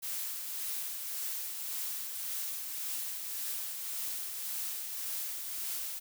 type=noise with tremolo; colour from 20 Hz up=blue; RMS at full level=-36 dBFS; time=0.02-6 s; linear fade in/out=20 ms; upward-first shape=triangle; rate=1.8 Hz; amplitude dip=40%; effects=none